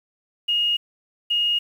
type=tone pair in turn; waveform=sine; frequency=2861 / 2861 Hz; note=F7 / F7; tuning=+41 / +41 cents; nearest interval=unison; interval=0 cents; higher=neither; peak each=-18 dBFS; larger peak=neither; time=0.48-0.77 / 1.3-1.59 s; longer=neither; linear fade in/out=10 ms; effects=8-bit